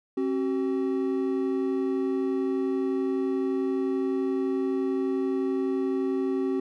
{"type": "tone pair together", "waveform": "triangle", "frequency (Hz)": [268, 379.6], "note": ["C4", "F#4"], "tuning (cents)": [42, 44], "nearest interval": "tritone", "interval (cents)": 602, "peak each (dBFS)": -25, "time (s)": [0.17, 6.6], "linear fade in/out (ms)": 5, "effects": []}